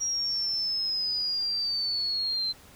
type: linear sweep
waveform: sine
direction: down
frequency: 5680 to 4087 Hz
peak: -26 dBFS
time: 0-2.53 s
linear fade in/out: 20 ms
effects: pink hiss -53 dBFS RMS until 2.75 s